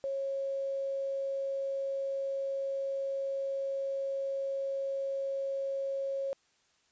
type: tone with quantisation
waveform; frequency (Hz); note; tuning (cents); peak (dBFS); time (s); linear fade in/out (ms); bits
sine; 546; C#5; -26; -31; 0.04-6.33; 0; 10
effects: white hiss -70 dBFS RMS until 6.91 s + resampled to 16000 Hz